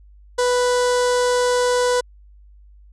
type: tone with notch filter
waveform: sawtooth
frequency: 493.9 Hz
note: B4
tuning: in tune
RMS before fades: -18 dBFS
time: 0.38-2.01 s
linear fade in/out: 10 ms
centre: 2400 Hz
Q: 1.4
effects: added 50 Hz sine -44 dBFS peak until 2.92 s + resampled to 22050 Hz